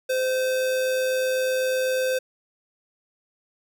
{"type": "tone with amplitude modulation", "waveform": "square", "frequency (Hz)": 516, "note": "C5", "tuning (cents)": -24, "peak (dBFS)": -21, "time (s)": [0.09, 2.19], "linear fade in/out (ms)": 10, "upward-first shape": "sine", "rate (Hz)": 108, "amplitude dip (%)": 25, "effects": []}